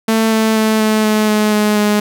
sawtooth tone with pitch steps, 222.6 / 220.6 / 218.5 / 216.5 / 214.5 / 212.5 / 210.6 / 208.7 Hz, A3 / A3 / A3 / A3 / A3 / G#3 / G#3 / G#3, +20 / +5 / -12 / -28 / -44 / +40 / +24 / +9 cents, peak -7 dBFS, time 0.08-2 s, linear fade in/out 5 ms, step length 240 ms, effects none

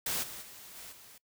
white noise with level steps, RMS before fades -33 / -44 / -50 / -47 / -54 dBFS, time 0.06-1.18 s, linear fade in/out 5 ms, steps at 0.22 / 0.41 / 0.75 / 0.91 s, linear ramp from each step 20 ms, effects noise-tail reverb RT60 0.1 s tail -23 dB re dry

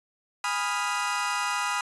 30% pulse chord, F half-diminished seventh, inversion first, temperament equal with one note detuned, 823 / 987.8 / 1244.5 / 1396.9 Hz, Ab5 / Cb6 / Eb6 / F6, -16 / 0 / 0 / 0 cents, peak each -31 / -28 / -28 / -30 dBFS, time 0.44-1.81 s, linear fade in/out 2 ms, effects resampled to 24000 Hz

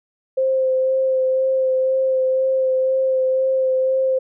sine tone with vibrato, 523.3 Hz, C5, in tune, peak -15 dBFS, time 0.37-4.19 s, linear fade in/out 10 ms, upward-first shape sine, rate 2 Hz, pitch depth 14 cents each way, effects none

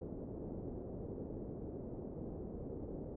white low-pass noise, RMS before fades -45 dBFS, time 0.01-3.16 s, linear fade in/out 10 ms, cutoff 460 Hz, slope 24 dB/octave, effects none

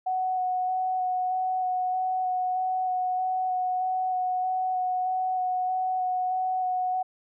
sine tone with vibrato, 740 Hz, F#5, in tune, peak -24 dBFS, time 0.06-7.03 s, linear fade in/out 10 ms, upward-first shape square, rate 1.6 Hz, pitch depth 10 cents each way, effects none

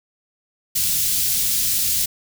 white band-stop noise, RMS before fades -20 dBFS, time 0.75-2.06 s, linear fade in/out 10 ms, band 150 to 3900 Hz, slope 12 dB/octave, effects none

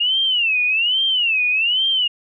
sine tone with vibrato, 2794 Hz, F7, in tune, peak -15 dBFS, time 0-2.08 s, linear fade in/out 10 ms, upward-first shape sine, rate 1.2 Hz, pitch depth 220 cents each way, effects none

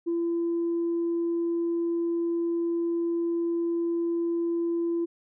sine tone, 338.7 Hz, E4, 47 cents sharp, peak -23 dBFS, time 0.06-5.06 s, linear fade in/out 20 ms, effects tanh soft clip ceiling -21 dBFS

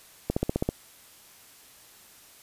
click train, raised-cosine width 2 ms, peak -11 dBFS, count 7, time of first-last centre 0.3-0.69 s, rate 15.4 Hz, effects white hiss -53 dBFS RMS until 2.42 s + resampled to 32000 Hz

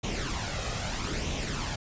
pink noise with flanger, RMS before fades -32 dBFS, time 0.03-1.76 s, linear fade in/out 10 ms, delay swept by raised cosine 0.31 to 1.61 ms, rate 0.78 Hz, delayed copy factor +0.55, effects resampled to 16000 Hz

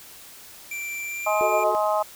square tone with pitch glide, 2349 to 2393 Hz, D7 to D7, 0 to +32 cents, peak -30 dBFS, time 0.71-1.64 s, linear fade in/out 5 ms, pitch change +32 cents, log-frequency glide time 1.05-1.37 s
harmonic tone, 210.4 Hz, G#3, 23 cents sharp, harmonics 3 / 4 / 5 / 6, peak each -23 / -25 / -27 / -29 dBFS, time 1.26-2.03 s, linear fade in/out 10 ms
sine chord, D# diminished, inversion first, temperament equal, 370 / 440 / 622.3 Hz, F#4 / A4 / D#5, 0 / 0 / 0 cents, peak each -30 / -28 / -28 dBFS, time 1.41-1.75 s, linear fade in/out 0 ms
effects white hiss -45 dBFS RMS until 2.15 s

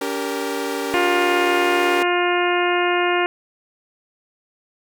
sawtooth chord, G diminished, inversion second, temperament equal with one note detuned, 284 / 392 / 466.2 Hz, Db4 / G4 / Bb4, +42 / 0 / 0 cents, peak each -23 dBFS, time 0.01-2.03 s, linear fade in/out 5 ms
harmonic tone, 353.6 Hz, F4, 22 cents sharp, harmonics 1 / 2 / 3 / 4 / 5 / 6 / 7 / 8, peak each -20 / -23 / -25 / -26 / -27 / -28 / -28 / -29 dBFS, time 0.94-3.26 s, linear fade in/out 0 ms
effects none

